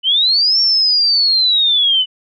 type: linear two-way sweep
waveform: sine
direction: up then down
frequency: 2960 to 5500 to 2960 Hz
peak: -10 dBFS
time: 0.03-2.06 s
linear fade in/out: 50 ms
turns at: 0.6 s
effects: none